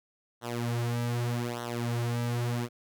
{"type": "tone with flanger", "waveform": "sawtooth", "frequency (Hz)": 119.4, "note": "A#2", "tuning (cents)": 42, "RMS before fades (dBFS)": -31, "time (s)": [0.41, 2.69], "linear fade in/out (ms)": 50, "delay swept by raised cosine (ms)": [0.41, 5.61], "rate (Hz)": 0.83, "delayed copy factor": -0.85, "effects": []}